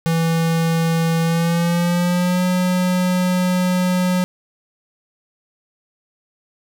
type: tone with pitch glide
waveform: square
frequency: 164.81 to 181.81 Hz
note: E3 to F#3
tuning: 0 to -30 cents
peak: -16 dBFS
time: 0.06-4.24 s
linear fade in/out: 0 ms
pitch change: +170 cents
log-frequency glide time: 1.22-2.44 s
effects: none